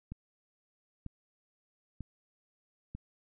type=click train; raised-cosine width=5 ms; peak=-28 dBFS; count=4; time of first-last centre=0.12-2.95 s; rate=1.06 Hz; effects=none